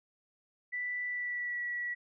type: tone with pitch glide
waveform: sine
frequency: 1975.5 to 1938.2 Hz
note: B6 to B6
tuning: 0 to -33 cents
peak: -33 dBFS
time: 0.72-1.95 s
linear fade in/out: 20 ms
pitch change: -33 cents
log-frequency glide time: 1.06-1.62 s
effects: none